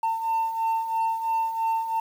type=beating tone pair; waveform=sine; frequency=898 / 901 Hz; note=A5 / A5; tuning=+35 / +41 cents; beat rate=3 Hz; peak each=-28 / -22 dBFS; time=0.03-2 s; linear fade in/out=5 ms; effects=tanh soft clip ceiling -20 dBFS + 8-bit